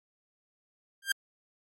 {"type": "tone with exponential growth", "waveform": "sawtooth", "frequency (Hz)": 1593, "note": "G6", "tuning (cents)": 27, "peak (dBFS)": -18, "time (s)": [1.02, 1.12], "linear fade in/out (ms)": 5, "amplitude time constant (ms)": 21, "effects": ["MP3 64 kbps"]}